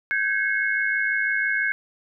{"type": "tone cluster", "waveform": "sine", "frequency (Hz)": [1550, 1656, 2178], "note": ["G6", "G#6", "C#7"], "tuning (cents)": [-20, -5, -31], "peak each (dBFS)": -25, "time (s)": [0.11, 1.72], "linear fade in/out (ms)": 0, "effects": []}